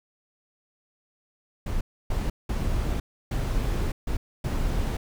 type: noise bursts at uneven times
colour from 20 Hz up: brown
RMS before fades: -26 dBFS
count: 6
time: 1.66-1.81 / 2.1-2.3 / 2.49-3 / 3.31-3.92 / 4.07-4.17 / 4.44-4.97 s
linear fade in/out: 5 ms
effects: none